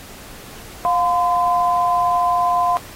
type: tone pair together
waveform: sine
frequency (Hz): 707.4 / 1022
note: F5 / C6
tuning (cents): +22 / -41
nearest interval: tritone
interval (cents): 637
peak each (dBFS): -17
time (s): 0.85-2.77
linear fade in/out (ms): 0
effects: pink hiss -39 dBFS RMS until 2.95 s + AAC 48 kbps